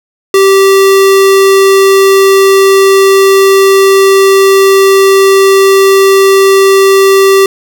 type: tone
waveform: square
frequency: 389.2 Hz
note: G4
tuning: 12 cents flat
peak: -3 dBFS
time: 0.34-7.46 s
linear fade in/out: 2 ms
effects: none